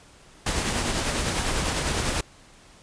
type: noise with tremolo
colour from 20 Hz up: pink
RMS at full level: -24 dBFS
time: 0.46-2.21 s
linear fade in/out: 5 ms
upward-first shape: triangle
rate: 10 Hz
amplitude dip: 40%
effects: pink hiss -52 dBFS RMS until 2.82 s + resampled to 22050 Hz